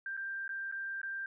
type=tone with dropouts; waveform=sine; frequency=1582 Hz; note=G6; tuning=15 cents sharp; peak=-36 dBFS; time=0.06-1.26 s; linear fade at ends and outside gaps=2 ms; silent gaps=0.168-0.174 / 0.479-0.491 / 0.715-0.723 / 1.016-1.031 s; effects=none